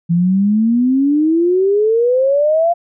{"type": "exponential sweep", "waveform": "sine", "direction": "up", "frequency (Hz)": [166.3, 698.5], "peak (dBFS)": -10, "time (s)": [0.09, 2.74], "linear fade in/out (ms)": 20, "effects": []}